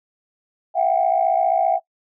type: tone cluster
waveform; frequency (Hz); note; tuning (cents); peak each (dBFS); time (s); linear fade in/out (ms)
sine; 662 / 730 / 785; E5 / F#5 / G5; +7 / -24 / +2; -19; 0.74-1.8; 50
effects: noise-tail reverb RT60 0.1 s tail -22 dB re dry + tanh soft clip ceiling -7 dBFS